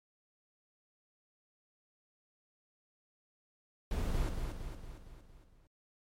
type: noise with echo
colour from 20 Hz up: brown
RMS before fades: -33 dBFS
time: 3.91-4.29 s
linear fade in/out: 2 ms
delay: 230 ms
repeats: 6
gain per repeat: -5 dB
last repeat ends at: 5.67 s
effects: MP3 64 kbps